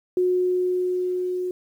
sine tone with level ramp, 363.6 Hz, F#4, 30 cents flat, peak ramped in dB -17 to -24 dBFS, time 0.17-1.51 s, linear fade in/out 2 ms, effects 9-bit

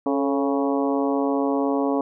harmonic tone with a mistuned harmonic, 138.59 Hz, C#3, in tune, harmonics 2 / 3 / 4 / 5 / 6 / 7 / 8, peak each -22 / -26 / -28 / -30 / -32 / -33 / -34 dBFS, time 0.06-2.01 s, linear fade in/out 2 ms, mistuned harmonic 3, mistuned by +64 cents, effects none

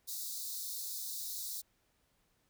white high-pass noise, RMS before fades -41 dBFS, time 0.07-1.62 s, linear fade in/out 20 ms, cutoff 3700 Hz, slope 96 dB/octave, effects pink hiss -75 dBFS RMS until 2.49 s

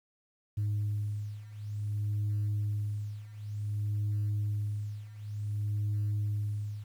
sine beating tone pair, 103.83 / 104.38 Hz, G#2 / G#2, 0 / +9 cents, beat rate 0.55 Hz, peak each -33 / -31 dBFS, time 0.57-6.84 s, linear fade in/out 10 ms, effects tanh soft clip ceiling -26 dBFS + 10-bit

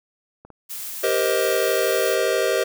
clicks, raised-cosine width 1 ms, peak -29 dBFS, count 2, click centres 0.45 / 0.503 s
blue noise, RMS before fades -32 dBFS, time 0.69-2.16 s, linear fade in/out 20 ms
square chord, C minor seventh, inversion second, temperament just, 392.4 / 470.9 / 523.3 / 627.9 Hz, G4 / Bb4 / C5 / Eb5, +2 / +18 / 0 / +16 cents, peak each -25 dBFS, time 1.03-2.64 s, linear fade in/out 10 ms
effects none

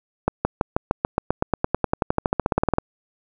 accelerating click train, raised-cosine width 1 ms, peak -4 dBFS, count 27, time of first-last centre 0.28-2.784 s, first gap 170 ms, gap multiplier 0.95, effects none

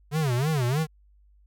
square tone with vibrato, 138.59 Hz, C#3, in tune, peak -23 dBFS, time 0.11-0.87 s, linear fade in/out 50 ms, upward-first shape sine, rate 3.2 Hz, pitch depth 250 cents each way, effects added 50 Hz sine -55 dBFS peak until 1.46 s

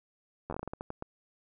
slowing click train, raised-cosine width 1 ms, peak -23 dBFS, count 12, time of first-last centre 0.5-1.024 s, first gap 11 ms, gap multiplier 1.27, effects none

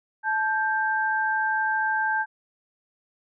sine tone pair together, 872 / 1576.8 Hz, A5 / G6, -16 / +10 cents, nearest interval minor seventh, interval 1026 cents, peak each -25 / -24 dBFS, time 0.23-2.26 s, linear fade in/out 50 ms, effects none

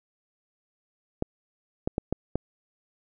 clicks, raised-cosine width 2 ms, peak -12 dBFS, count 5, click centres 1.224 / 1.875 / 1.981 / 2.126 / 2.356 s, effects none

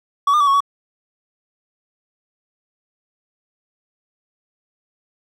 triangle tone with pitch steps, 1131 / 1208 / 1143 / 1104 / 1128 Hz, C#6 / D6 / D6 / C#6 / C#6, +34 / +48 / -47 / -7 / +30 cents, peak -10 dBFS, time 0.27-0.605 s, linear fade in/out 5 ms, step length 67 ms, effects none

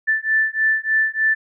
sine beating tone pair, 1760 / 1763.3 Hz, A6 / A6, 0 / +3 cents, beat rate 3.3 Hz, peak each -19 / -19 dBFS, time 0.07-1.35 s, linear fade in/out 20 ms, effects none

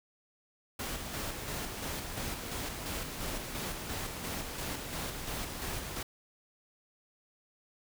pink noise with tremolo, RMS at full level -37 dBFS, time 0.79-6.03 s, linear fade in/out 5 ms, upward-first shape square, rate 2.9 Hz, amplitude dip 35%, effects none

